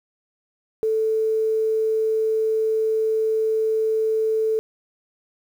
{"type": "tone with quantisation", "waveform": "sine", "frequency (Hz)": 440, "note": "A4", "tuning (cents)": 0, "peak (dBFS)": -18, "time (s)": [0.83, 4.59], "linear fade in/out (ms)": 0, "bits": 8, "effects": []}